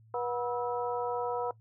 harmonic tone with a mistuned harmonic, 242.9 Hz, B3, 29 cents flat, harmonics 2 / 3 / 4 / 5, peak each -33 / -36 / -36 / -41 dBFS, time 0.14-1.51 s, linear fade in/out 2 ms, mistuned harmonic 5, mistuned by +120 cents, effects noise-tail reverb RT60 0.1 s tail -20 dB re dry + added 111 Hz sine -56 dBFS peak until 1.6 s

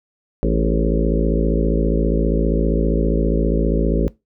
harmonic tone with a mistuned harmonic, 55 Hz, A1, in tune, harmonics 1 / 3 / 4 / 5 / 6 / 7 / 8 / 9 / 10, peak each -18 / -23 / -24 / -25 / -26 / -26 / -27 / -28 / -28 dBFS, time 0.43-4.08 s, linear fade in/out 0 ms, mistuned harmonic 7, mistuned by +63 cents, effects noise-tail reverb RT60 0.2 s tail -20 dB re dry

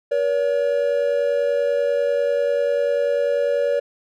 triangle tone pair together, 476.8 / 567 Hz, A#4 / C#5, +39 / +39 cents, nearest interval minor third, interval 300 cents, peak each -20 / -17 dBFS, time 0.11-3.8 s, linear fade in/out 10 ms, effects none

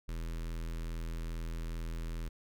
square tone with notch filter, 41.2 Hz, E1, in tune, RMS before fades -38 dBFS, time 0.08-2.29 s, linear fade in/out 10 ms, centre 730 Hz, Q 1.5, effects none

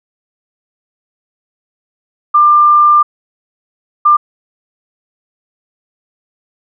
sine tone bursts at uneven times, 1193 Hz, D6, 27 cents sharp, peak -4 dBFS, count 2, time 2.34-3.03 / 4.05-4.17 s, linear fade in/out 10 ms, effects none

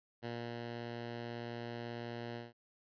10% pulse tone with ADSR envelope, 118.3 Hz, A#2, 26 cents sharp, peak -31 dBFS, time 0.22-2.53 s, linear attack 32 ms, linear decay 310 ms, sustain -2 dB, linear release 170 ms, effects resampled to 11025 Hz

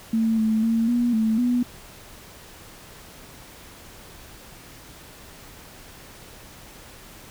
sine tone with pitch steps, 224.3 / 219.6 / 227.3 / 240.6 / 221 / 244.9 Hz, A3 / A3 / A#3 / B3 / A3 / B3, +34 / -3 / -43 / -45 / +8 / -14 cents, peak -18 dBFS, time 0.13-1.63 s, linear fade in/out 5 ms, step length 250 ms, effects pink hiss -45 dBFS RMS until 7.3 s

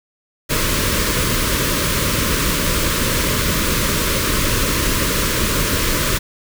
pink band-stop noise, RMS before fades -18 dBFS, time 0.49-6.19 s, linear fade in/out 20 ms, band 620 to 950 Hz, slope 96 dB/octave, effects none

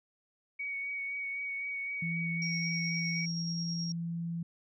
sine tone with vibrato, 2242 Hz, C#7, 19 cents sharp, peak -34 dBFS, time 0.59-3.26 s, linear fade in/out 10 ms, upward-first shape sine, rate 3.9 Hz, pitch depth 17 cents each way
sine tone with pitch glide, 167.6 to 168.57 Hz, E3 to E3, +29 to +39 cents, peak -33 dBFS, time 2.02-4.43 s, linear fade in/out 5 ms, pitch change +10 cents, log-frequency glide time 3.4-3.62 s
sine tone with tremolo, 5588 Hz, F8, in tune, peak -36 dBFS, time 2.42-3.92 s, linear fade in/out 2 ms, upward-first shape square, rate 9.5 Hz, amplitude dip 25%
effects none

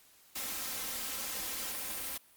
white noise with comb filter, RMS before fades -38 dBFS, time 0.35-2.18 s, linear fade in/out 10 ms, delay 3.8 ms, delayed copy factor +0.6, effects white hiss -62 dBFS RMS until 2.36 s + Opus 48 kbps

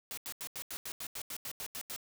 white noise bursts, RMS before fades -41 dBFS, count 13, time 0.11-1.962 s, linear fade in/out 0 ms, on 64 ms, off 85 ms, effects none

